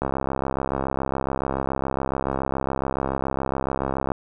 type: click train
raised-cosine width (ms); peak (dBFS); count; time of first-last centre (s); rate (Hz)
1; -10; 276; 0.02-4.118; 67.1
effects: none